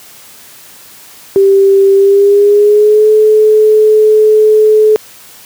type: tone with pitch glide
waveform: sine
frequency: 392 to 430 Hz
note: G4 to A4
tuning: 0 to -40 cents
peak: -3 dBFS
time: 1.36-4.96 s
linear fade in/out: 0 ms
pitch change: +160 cents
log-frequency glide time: 1.94-3.09 s
effects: white hiss -36 dBFS RMS until 5.45 s + high-pass 80 Hz 12 dB/octave